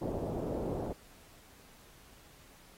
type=low-pass noise; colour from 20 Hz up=white; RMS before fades=-36 dBFS; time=0.01-0.93 s; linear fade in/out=10 ms; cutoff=600 Hz; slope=24 dB/octave; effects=pink hiss -59 dBFS RMS until 2.77 s + AAC 48 kbps